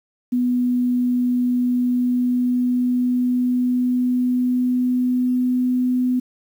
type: tone with pitch glide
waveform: sine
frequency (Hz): 246.9 to 251.1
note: B3 to B3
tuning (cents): 0 to +29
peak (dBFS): -16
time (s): 0.32-6.2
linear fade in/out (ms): 10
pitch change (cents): +29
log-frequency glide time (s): 1.75-5.83
effects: 8-bit